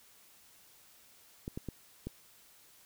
clicks, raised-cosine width 3 ms, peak -25 dBFS, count 4, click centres 1.479 / 1.575 / 1.687 / 2.07 s, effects white hiss -61 dBFS RMS until 2.85 s

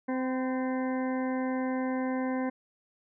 harmonic tone with a mistuned harmonic, 258.6 Hz, C4, 20 cents flat, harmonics 1 / 2 / 3 / 4 / 6 / 7 / 8, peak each -29 / -35 / -39 / -41 / -45 / -46 / -47 dBFS, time 0.08-2.5 s, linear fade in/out 10 ms, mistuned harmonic 4, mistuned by -22 cents, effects none

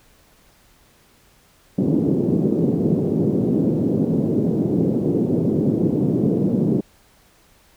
pink band-pass noise, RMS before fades -19 dBFS, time 1.78-6.81 s, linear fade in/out 5 ms, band 150 to 400 Hz, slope 24 dB/octave, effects pink hiss -55 dBFS RMS until 7.76 s

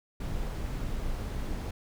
brown noise, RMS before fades -33 dBFS, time 0.2-1.71 s, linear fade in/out 5 ms, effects none

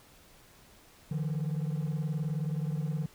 triangle beating tone pair, 149.3 / 168.3 Hz, D3 / E3, +29 / +36 cents, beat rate 19 Hz, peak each -28 / -31 dBFS, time 1.11-3.06 s, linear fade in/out 5 ms, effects tanh soft clip ceiling -25 dBFS + pink hiss -58 dBFS RMS until 3.14 s

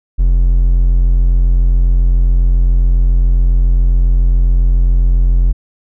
triangle tone, 43.65 Hz, F1, in tune, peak -5 dBFS, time 0.18-5.53 s, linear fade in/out 20 ms, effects none

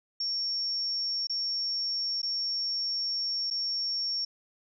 sine tone with dropouts, 5490 Hz, F8, 31 cents flat, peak -28 dBFS, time 0.2-4.25 s, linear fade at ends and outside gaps 5 ms, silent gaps 1.271-1.296 / 2.218-2.229 / 3.503-3.509 s, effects none

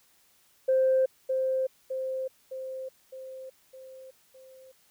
sine tone with echo, 523.3 Hz, C5, in tune, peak -19 dBFS, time 0.68-1.06 s, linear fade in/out 10 ms, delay 610 ms, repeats 6, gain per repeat -5 dB, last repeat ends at 4.72 s, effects tanh soft clip ceiling -16 dBFS + white hiss -64 dBFS RMS until 4.9 s

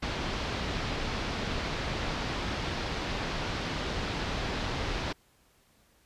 pink low-pass noise, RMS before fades -33 dBFS, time 0.02-5.13 s, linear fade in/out 10 ms, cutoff 4900 Hz, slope 24 dB/octave, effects pink hiss -65 dBFS RMS until 6.05 s + resampled to 32000 Hz

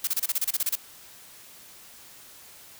blue noise bursts, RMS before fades -25 dBFS, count 12, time 0.04-0.755 s, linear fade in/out 5 ms, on 33 ms, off 29 ms, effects white hiss -49 dBFS RMS until 2.79 s

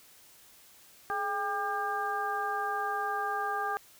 harmonic tone with a mistuned harmonic, 400.4 Hz, G4, 37 cents sharp, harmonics 1 / 2 / 3 / 4, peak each -39 / -33 / -34 / -36 dBFS, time 1.1-3.77 s, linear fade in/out 0 ms, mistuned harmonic 1, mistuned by +91 cents, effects white hiss -57 dBFS RMS until 3.99 s

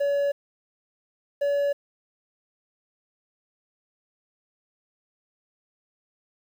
triangle tone pair in turn, 567 / 569.2 Hz, C#5 / C#5, +39 / +46 cents, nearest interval unison, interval 7 cents, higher second, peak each -19 dBFS, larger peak neither, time 0-0.32 / 1.41-1.73 s, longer neither, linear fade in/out 10 ms, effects 9-bit

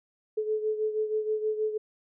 sine beating tone pair, 430 / 436.3 Hz, A4 / A4, -40 / -15 cents, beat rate 6.3 Hz, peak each -27 / -33 dBFS, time 0.37-1.78 s, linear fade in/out 10 ms, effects none

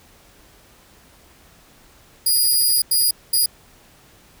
10% pulse tone bursts at uneven times, 4884 Hz, D#8, 33 cents flat, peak -8 dBFS, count 3, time 2.26-2.82 / 2.91-3.11 / 3.33-3.46 s, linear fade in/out 5 ms, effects pink hiss -51 dBFS RMS until 4.4 s

